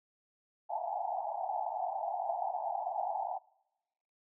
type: band-pass noise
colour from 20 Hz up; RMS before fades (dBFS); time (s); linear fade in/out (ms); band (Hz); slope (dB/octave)
pink; -36; 0.69-3.39; 20; 670 to 880; 96
effects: noise-tail reverb RT60 1.0 s tail -25 dB re dry